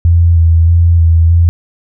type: tone with vibrato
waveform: sine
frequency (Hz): 83.7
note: E2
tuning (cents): +27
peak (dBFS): -4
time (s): 0.05-1.49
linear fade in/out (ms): 0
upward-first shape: square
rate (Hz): 1.6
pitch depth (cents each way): 23
effects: none